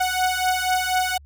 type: beating tone pair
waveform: sawtooth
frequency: 737 / 741.1 Hz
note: F#5 / F#5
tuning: -7 / +3 cents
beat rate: 4.1 Hz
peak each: -19 dBFS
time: 0-1.18 s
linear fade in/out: 10 ms
effects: added 71 Hz sine -44 dBFS peak until 1.25 s